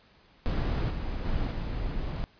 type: noise with level steps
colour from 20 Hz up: brown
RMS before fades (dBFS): -27 / -32 / -29 / -32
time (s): 0.46-2.24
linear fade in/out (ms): 0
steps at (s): 0.9 / 1.25 / 1.51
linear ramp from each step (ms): 5
effects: pink hiss -60 dBFS RMS until 2.39 s + resampled to 11025 Hz